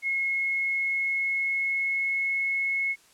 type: tone with pitch glide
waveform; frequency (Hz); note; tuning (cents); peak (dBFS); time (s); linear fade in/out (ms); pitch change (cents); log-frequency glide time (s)
sine; 2168 to 2182; C#7 to C#7; -39 to -28; -24; 0.02-2.96; 50; +11; 0.2-2.35
effects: white hiss -58 dBFS RMS until 3.13 s + low-pass 10000 Hz 12 dB/octave